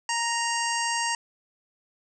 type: harmonic tone with a mistuned harmonic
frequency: 932.3 Hz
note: A#5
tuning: in tune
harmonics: 1 / 2 / 3 / 5 / 6 / 7 / 8 / 9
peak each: -28 / -31 / -33 / -35 / -36 / -36 / -37 / -38 dBFS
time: 0.09-1.15 s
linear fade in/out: 2 ms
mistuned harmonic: 9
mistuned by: -30 cents
effects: none